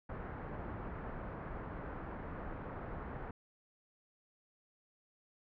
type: low-pass noise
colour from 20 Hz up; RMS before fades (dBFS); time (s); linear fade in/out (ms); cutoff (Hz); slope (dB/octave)
pink; -44; 0.09-3.31; 5; 1600; 24
effects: none